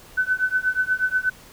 sine tone with tremolo, 1510 Hz, F#6, 35 cents sharp, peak -15 dBFS, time 0.17-1.3 s, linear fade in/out 10 ms, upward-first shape triangle, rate 8.3 Hz, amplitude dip 100%, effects pink hiss -47 dBFS RMS until 1.52 s

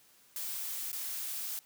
blue noise with dropouts, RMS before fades -38 dBFS, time 0.36-1.59 s, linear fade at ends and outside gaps 1 ms, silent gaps 0.917-0.929 s, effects white hiss -63 dBFS RMS until 1.65 s + high-pass 60 Hz 12 dB/octave

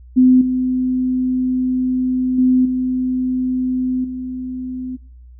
sine tone with level steps, 255 Hz, C4, 44 cents flat, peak -7 / -15 / -10 / -16 / -23 dBFS, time 0.16-4.97 s, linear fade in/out 20 ms, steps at 0.41 / 2.38 / 2.65 / 4.04 s, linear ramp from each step 5 ms, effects noise-tail reverb RT60 0.5 s tail -18 dB re dry + added 61 Hz sine -38 dBFS peak until 5.39 s

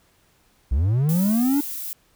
triangle linear sweep, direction up, 56.3 to 293.7 Hz, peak -15 dBFS, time 0.71-1.61 s, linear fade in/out 10 ms
violet noise, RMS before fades -31 dBFS, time 1.09-1.93 s, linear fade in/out 0 ms
effects pink hiss -61 dBFS RMS until 2.15 s

